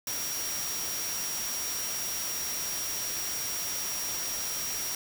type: tone in noise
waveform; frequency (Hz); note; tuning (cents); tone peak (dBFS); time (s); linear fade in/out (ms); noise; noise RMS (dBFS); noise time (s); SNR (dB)
sine; 5660; F8; +22; -34; 0.07-4.95; 2; white; -35; 0.07-4.95; -2
effects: none